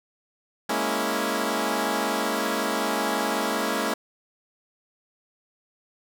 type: chord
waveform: 10% pulse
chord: A# half-diminished seventh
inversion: third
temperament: equal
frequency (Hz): 207.7 / 233.1 / 277.2 / 329.6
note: G#3 / A#3 / C#4 / E4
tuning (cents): 0 / 0 / 0 / 0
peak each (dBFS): -21 / -21 / -21 / -22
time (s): 0.69-3.94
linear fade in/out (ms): 5
effects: none